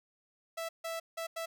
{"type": "tone bursts at uneven times", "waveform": "sawtooth", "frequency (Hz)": 659.3, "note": "E5", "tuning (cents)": 0, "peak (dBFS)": -32, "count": 4, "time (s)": [[0.57, 0.69], [0.84, 1], [1.17, 1.27], [1.36, 1.46]], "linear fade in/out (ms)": 10, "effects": []}